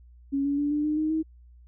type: tone with pitch steps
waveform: sine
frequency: 277.2 / 283.5 / 290 / 296.6 / 303.3 / 310.2 / 317.3 Hz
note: C#4 / C#4 / D4 / D4 / D#4 / D#4 / D#4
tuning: 0 / +39 / -22 / +17 / -44 / -5 / +34 cents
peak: -23 dBFS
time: 0.32-1.23 s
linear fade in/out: 20 ms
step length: 130 ms
effects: added 60 Hz sine -49 dBFS peak until 1.67 s